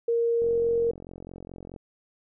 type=tone; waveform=sine; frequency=466.2 Hz; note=A#4; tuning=in tune; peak=-21 dBFS; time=0.08-0.91 s; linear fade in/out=5 ms
type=click train; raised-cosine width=2 ms; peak=-28 dBFS; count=61; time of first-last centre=0.42-1.762 s; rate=44.7 Hz
effects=none